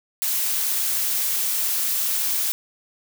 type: noise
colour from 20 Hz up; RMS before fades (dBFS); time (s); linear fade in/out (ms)
blue; -23; 0.22-2.52; 0
effects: none